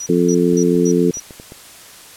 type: tone bursts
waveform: sine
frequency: 5840 Hz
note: F#8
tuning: 24 cents flat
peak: -24 dBFS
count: 5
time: 0-1.2 s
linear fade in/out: 5 ms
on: 64 ms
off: 220 ms
type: harmonic tone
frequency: 87.4 Hz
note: F2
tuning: 2 cents sharp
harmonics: 2 / 3 / 4 / 5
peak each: -17 / -17 / -17 / -17 dBFS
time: 0.09-1.11 s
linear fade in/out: 5 ms
type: clicks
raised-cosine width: 2 ms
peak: -22 dBFS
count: 6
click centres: 0.531 / 0.753 / 1.171 / 1.308 / 1.399 / 1.521 s
effects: white hiss -40 dBFS RMS until 2.16 s + low-pass 12000 Hz 12 dB/octave